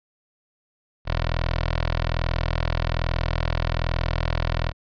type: tone with notch filter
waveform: 10% pulse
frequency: 41.2 Hz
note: E1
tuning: in tune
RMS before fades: -24 dBFS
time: 1.05-4.73 s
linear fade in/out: 50 ms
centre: 230 Hz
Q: 0.55
effects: resampled to 11025 Hz